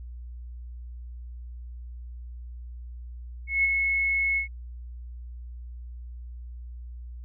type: tone with ADSR envelope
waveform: sine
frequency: 2188 Hz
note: C#7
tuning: 23 cents flat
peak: -18 dBFS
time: 3.47-4.48 s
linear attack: 170 ms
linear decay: 25 ms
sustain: -4 dB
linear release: 110 ms
effects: added 60 Hz sine -37 dBFS peak until 7.24 s